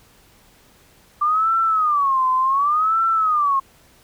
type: tone with vibrato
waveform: sine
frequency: 1175 Hz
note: D6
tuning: 1 cent sharp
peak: -15 dBFS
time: 1.21-3.6 s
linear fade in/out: 10 ms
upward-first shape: sine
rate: 0.68 Hz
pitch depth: 230 cents each way
effects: pink hiss -53 dBFS RMS until 4.03 s